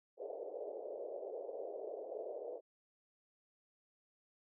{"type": "band-pass noise", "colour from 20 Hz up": "pink", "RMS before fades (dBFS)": -45, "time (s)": [0.17, 2.61], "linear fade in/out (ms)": 50, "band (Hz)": [410, 640], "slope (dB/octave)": 48, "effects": []}